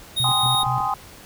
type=tone; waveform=square; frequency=3729 Hz; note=A#7; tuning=in tune; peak=-20 dBFS; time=0.16-0.64 s; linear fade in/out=20 ms
type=tone with tremolo; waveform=sine; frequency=126.8 Hz; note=B2; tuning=46 cents sharp; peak=-24 dBFS; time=0.2-0.88 s; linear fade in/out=0 ms; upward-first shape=square; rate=4.3 Hz; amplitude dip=80%
type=chord; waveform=sine; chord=Ab major seventh; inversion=third; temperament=just; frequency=778.7 / 830.6 / 1038.3 / 1245.9 Hz; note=G5 / Ab5 / C6 / Eb6; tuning=-12 / 0 / -14 / +2 cents; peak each=-26 dBFS; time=0.24-0.94 s; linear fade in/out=2 ms
type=click train; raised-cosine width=3 ms; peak=-24 dBFS; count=4; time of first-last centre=0.29-0.805 s; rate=5.83 Hz
effects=pink hiss -44 dBFS RMS until 1.25 s